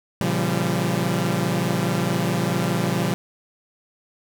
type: chord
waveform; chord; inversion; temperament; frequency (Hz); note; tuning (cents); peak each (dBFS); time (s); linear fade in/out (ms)
sawtooth; G half-diminished seventh; first; equal with one note detuned; 116.54 / 138.59 / 171.32 / 196; Bb2 / Db3 / F3 / G3; 0 / 0 / -33 / 0; -24 / -23 / -20 / -22; 0.21-3.14; 0
effects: none

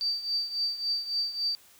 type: tone with tremolo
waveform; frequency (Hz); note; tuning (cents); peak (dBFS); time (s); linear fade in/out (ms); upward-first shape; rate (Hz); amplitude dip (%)
sine; 4639; D8; -22; -24; 0.01-1.55; 0; triangle; 3.6; 80
effects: white hiss -57 dBFS RMS until 1.79 s

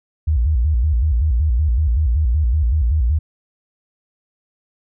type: tone with vibrato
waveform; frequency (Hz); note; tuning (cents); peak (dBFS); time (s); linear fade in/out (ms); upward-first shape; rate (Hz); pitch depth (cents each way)
sine; 67.3; C2; +49; -13; 0.27-3.19; 10; square; 5.3; 240
effects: none

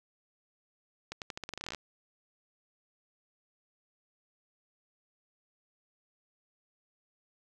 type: accelerating click train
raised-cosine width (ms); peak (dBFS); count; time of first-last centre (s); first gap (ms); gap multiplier
0.2; -21; 16; 1.12-1.747; 98; 0.86
effects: none

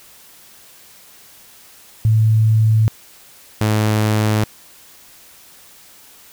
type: tone pair in turn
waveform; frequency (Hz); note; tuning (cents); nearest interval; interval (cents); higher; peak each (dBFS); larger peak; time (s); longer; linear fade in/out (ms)
sine / sawtooth; 110 / 107.36; A2 / A2; 0 / -42; unison; 42; first; -10; neither; 2.05-2.88 / 3.61-4.44; neither; 0
effects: white hiss -45 dBFS RMS until 6.32 s

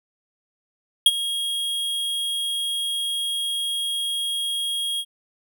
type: tone with ADSR envelope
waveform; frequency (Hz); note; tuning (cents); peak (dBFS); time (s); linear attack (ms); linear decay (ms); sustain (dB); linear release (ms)
square; 3274; G#7; -25; -9; 1.06-5.05; 3; 39; -15; 57
effects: none

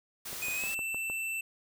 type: noise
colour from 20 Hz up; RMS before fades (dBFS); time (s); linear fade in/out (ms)
white; -40; 0.25-0.75; 10
type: click train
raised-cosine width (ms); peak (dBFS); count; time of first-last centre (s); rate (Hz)
1; -29; 6; 0.33-1.099; 6.5
type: tone with pitch glide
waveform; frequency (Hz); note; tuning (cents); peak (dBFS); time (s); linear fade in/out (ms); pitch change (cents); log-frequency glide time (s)
square; 2489 to 2668; D#7 to E7; 0 to +20; -33; 0.42-1.41; 5; +120; 0.54-0.72
effects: none

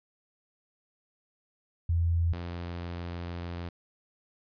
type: tone pair in turn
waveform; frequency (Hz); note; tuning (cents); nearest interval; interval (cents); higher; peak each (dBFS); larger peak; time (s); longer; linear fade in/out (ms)
sine / sawtooth; 84.3 / 86.62; E2 / F2; +39 / -14; unison; 47; second; -23 / -31; first; 1.89-2.33 / 2.33-3.69; second; 5
effects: resampled to 11025 Hz

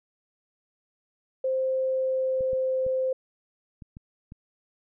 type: tone with pitch glide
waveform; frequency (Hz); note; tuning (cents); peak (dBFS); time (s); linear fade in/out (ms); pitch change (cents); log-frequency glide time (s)
sine; 523.3 to 520.3; C5 to C5; 0 to -10; -23; 1.44-3.13; 5; -10; 1.83-2.83
type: clicks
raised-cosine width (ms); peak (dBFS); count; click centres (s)
5; -30; 6; 2.408 / 2.532 / 2.865 / 3.822 / 3.969 / 4.321
effects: none

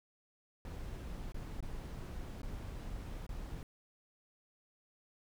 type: noise with dropouts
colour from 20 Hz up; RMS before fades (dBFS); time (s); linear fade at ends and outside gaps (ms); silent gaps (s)
brown; -43; 0.65-3.63; 1; 1.321-1.344 / 1.605-1.626 / 2.418-2.431 / 3.266-3.291
effects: none

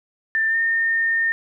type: tone with pitch glide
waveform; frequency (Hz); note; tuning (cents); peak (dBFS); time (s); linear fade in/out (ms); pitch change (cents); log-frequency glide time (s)
sine; 1783 to 1822.6; A6 to A#6; +22 to -39; -17; 0.35-1.32; 0; +39; 0.48-0.57
effects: none

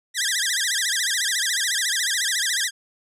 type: tone with vibrato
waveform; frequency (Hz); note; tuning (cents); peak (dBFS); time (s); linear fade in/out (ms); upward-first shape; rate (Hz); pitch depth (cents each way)
10% pulse; 1784; A6; +23; -11; 0.14-2.71; 50; sine; 14; 210
effects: low-pass 10000 Hz 12 dB/octave

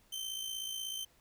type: tone with amplitude modulation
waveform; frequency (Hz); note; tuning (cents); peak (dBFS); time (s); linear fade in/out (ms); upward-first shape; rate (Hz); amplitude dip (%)
sawtooth; 3100; G7; -20; -32; 0.12-1.05; 10; sine; 56.4; 55
effects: pink hiss -67 dBFS RMS until 1.2 s

